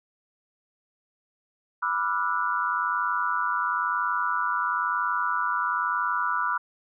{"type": "tone cluster", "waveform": "sine", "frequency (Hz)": [984, 1181, 1351, 1452], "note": ["B5", "D6", "E6", "F#6"], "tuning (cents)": [-7, 9, 42, -33], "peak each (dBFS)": -29, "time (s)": [1.82, 6.58], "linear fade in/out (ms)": 10, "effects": []}